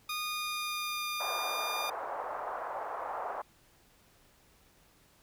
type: tone with pitch glide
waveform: 15% pulse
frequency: 1227 to 1208.7 Hz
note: D#6 to D6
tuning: -25 to +49 cents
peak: -27 dBFS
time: 0.09-1.9 s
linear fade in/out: 5 ms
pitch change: -26 cents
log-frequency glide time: 0.21-1.08 s
type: band-pass noise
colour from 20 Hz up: pink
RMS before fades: -38 dBFS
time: 1.2-3.42 s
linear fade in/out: 5 ms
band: 600 to 1200 Hz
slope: 24 dB/octave
effects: pink hiss -64 dBFS RMS until 5.22 s